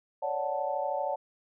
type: chord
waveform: sine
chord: D major seventh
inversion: third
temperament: equal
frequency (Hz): 554.4 / 587.3 / 740 / 880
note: C#5 / D5 / F#5 / A5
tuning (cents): 0 / 0 / 0 / 0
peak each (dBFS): -34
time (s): 0.22-1.16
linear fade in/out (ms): 10
effects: none